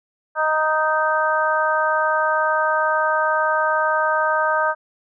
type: harmonic tone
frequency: 311.1 Hz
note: D#4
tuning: in tune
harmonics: 2 / 3 / 4 / 5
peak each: -22 / -22 / -22 / -22 dBFS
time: 0.35-4.75 s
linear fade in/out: 50 ms
effects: none